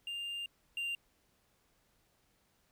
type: tone pair in turn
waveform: triangle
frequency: 2800 / 2784 Hz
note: F7 / F7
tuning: +4 / -6 cents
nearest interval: unison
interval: 10 cents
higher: first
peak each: -36 / -33 dBFS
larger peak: second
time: 0.07-0.46 / 0.77-0.95 s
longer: first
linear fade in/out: 2 ms
effects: pink hiss -73 dBFS RMS until 2.71 s